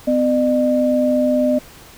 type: tone pair together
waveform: sine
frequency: 253.9 / 603.9 Hz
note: B3 / D5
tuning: +48 / +48 cents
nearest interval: octave + minor third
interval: 1500 cents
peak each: -16 dBFS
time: 0.07-1.59 s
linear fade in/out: 10 ms
effects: pink hiss -42 dBFS RMS until 1.97 s

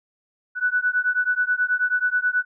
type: beating tone pair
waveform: sine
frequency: 1480 / 1489.3 Hz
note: F#6 / F#6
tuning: 0 / +11 cents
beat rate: 9.3 Hz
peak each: -22 dBFS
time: 0.55-2.45 s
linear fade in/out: 50 ms
effects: none

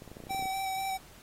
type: clicks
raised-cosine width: 2 ms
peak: -32 dBFS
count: 12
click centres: 0.021 / 0.077 / 0.116 / 0.169 / 0.203 / 0.238 / 0.269 / 0.307 / 0.347 / 0.394 / 0.425 / 0.456 s
type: tone with vibrato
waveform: square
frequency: 769 Hz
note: G5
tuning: 33 cents flat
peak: -32 dBFS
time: 0.29-0.98 s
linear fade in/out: 20 ms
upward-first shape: square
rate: 4.1 Hz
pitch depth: 12 cents each way
effects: pink hiss -55 dBFS RMS until 1.22 s + AAC 48 kbps

